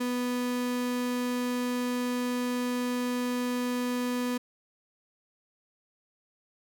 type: tone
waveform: 35% pulse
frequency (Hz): 246.9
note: B3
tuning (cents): 0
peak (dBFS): -26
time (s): 0-4.38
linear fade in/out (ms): 10
effects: none